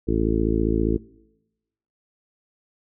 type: harmonic tone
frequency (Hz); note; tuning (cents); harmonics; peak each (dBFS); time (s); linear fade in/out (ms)
55; A1; 0; 1 / 2 / 3 / 4 / 5 / 6 / 7 / 8; -25 / -28 / -31 / -28 / -27 / -25 / -28 / -29; 0.07-0.98; 20
effects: noise-tail reverb RT60 1.0 s tail -23 dB re dry